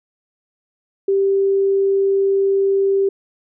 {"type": "tone", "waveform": "sine", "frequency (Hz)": 392, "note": "G4", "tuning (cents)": 0, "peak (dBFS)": -13, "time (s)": [1.08, 3.09], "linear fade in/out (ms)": 5, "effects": []}